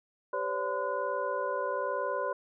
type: tone cluster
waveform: sine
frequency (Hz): 393.8 / 509 / 570 / 1018 / 1458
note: G4 / C5 / C#5 / C6 / F#6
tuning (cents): +8 / -48 / +48 / -48 / -26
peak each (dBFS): -39 / -35 / -34 / -34 / -40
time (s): 0.33-2.33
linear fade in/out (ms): 5
effects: none